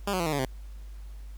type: tone with pitch steps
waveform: 10% pulse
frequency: 201.4 / 184.68 / 169.36 / 155.3 / 142.41 / 130.59 Hz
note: G3 / F#3 / E3 / D#3 / C#3 / C3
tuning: +47 / -3 / +47 / -3 / +47 / -3 cents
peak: -18 dBFS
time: 0.07-0.454 s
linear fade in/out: 5 ms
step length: 64 ms
effects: added 50 Hz sine -39 dBFS peak until 1.37 s + pink hiss -60 dBFS RMS until 1.37 s